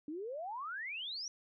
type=exponential sweep; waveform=sine; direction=up; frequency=286.9 to 5880 Hz; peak=-39 dBFS; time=0.08-1.28 s; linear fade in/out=2 ms; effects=none